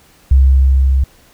sine tone with level ramp, 66.6 Hz, C2, 31 cents sharp, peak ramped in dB -4 to -9 dBFS, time 0.31-1.04 s, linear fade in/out 5 ms, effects pink hiss -48 dBFS RMS until 1.33 s

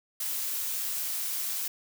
blue noise, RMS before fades -32 dBFS, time 0.2-1.68 s, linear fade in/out 5 ms, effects none

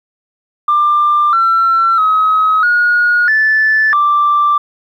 sine tone with pitch steps, 1190 / 1349 / 1273 / 1443 / 1749 / 1176 Hz, D6 / E6 / D#6 / F#6 / A6 / D6, +22 / +40 / +39 / -44 / -11 / +2 cents, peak -7 dBFS, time 0.68-4.58 s, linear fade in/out 5 ms, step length 650 ms, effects tanh soft clip ceiling -4 dBFS + 8-bit

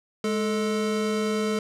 square tone pair together, 209.2 / 438.3 Hz, G#3 / A4, +13 / -7 cents, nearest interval octave + minor second, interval 1280 cents, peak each -27 / -27 dBFS, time 0.24-1.59 s, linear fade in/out 2 ms, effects low-pass 9000 Hz 12 dB/octave

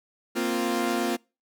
sawtooth chord, Bb suspended second, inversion none, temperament equal, 233.1 / 261.6 / 349.2 Hz, Bb3 / C4 / F4, 0 / 0 / 0 cents, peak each -25 / -26 / -24 dBFS, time 0.35-1.17 s, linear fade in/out 20 ms, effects noise-tail reverb RT60 0.3 s tail -26 dB re dry

